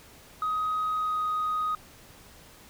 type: tone with pitch glide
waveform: sine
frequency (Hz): 1258 to 1249.3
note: D#6 to D#6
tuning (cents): +19 to +7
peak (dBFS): -24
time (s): 0.42-1.75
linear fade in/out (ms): 2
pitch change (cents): -12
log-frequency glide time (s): 0.91-1.25
effects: tanh soft clip ceiling -23 dBFS + pink hiss -52 dBFS RMS until 2.69 s